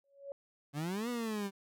sine tone with exponential growth, 558 Hz, C#5, 11 cents sharp, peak -37 dBFS, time 0.04-0.32 s, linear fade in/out 1 ms, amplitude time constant 60 ms
30% pulse exponential two-way sweep, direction up then down, 138.59 to 246.9 to 193.6 Hz, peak -32 dBFS, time 0.73-1.51 s, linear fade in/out 50 ms, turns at 1.09 s
effects none

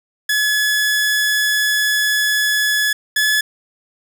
sawtooth tone pair in turn, 1704 / 1712.1 Hz, G#6 / A6, +44 / -48 cents, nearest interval unison, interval 8 cents, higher second, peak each -11 / -10 dBFS, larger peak second, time 0.29-2.93 / 3.16-3.41 s, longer first, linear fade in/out 5 ms, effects none

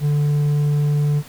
sine tone with hard clipping, 146.83 Hz, D3, in tune, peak -16 dBFS, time 0-1.23 s, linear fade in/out 50 ms, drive 3 dB, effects pink hiss -42 dBFS RMS until 1.28 s

